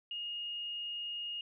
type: tone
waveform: sine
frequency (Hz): 2855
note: F7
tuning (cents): +37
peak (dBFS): -37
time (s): 0.11-1.41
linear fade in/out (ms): 2
effects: none